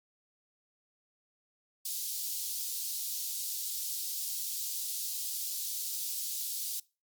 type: high-pass noise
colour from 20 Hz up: white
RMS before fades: -36 dBFS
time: 1.85-6.8 s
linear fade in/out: 5 ms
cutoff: 3900 Hz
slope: 24 dB/octave
effects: noise-tail reverb RT60 0.3 s tail -23 dB re dry + Opus 48 kbps